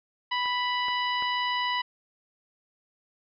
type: harmonic tone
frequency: 987.8 Hz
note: B5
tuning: in tune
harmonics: 1 / 2 / 3 / 4 / 5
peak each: -28 / -31 / -32 / -39 / -42 dBFS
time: 0.31-1.82 s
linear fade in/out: 10 ms
type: clicks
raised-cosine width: 0.5 ms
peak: -28 / -25 / -24 dBFS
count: 3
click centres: 0.458 / 0.884 / 1.224 s
effects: none